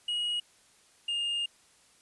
triangle tone pair in turn, 2894 / 2826 Hz, F#7 / F7, -39 / +20 cents, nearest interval unison, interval 41 cents, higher first, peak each -27 dBFS, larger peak neither, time 0.08-0.4 / 1.08-1.46 s, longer second, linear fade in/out 5 ms, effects white hiss -62 dBFS RMS until 2.01 s + resampled to 24000 Hz

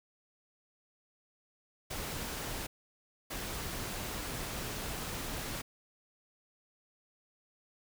pink noise bursts at uneven times, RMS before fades -39 dBFS, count 2, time 1.9-2.67 / 3.3-5.62 s, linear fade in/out 10 ms, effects none

